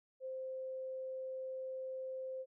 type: tone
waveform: sine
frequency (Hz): 522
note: C5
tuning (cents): -4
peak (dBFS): -40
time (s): 0.2-2.46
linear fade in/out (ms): 50
effects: none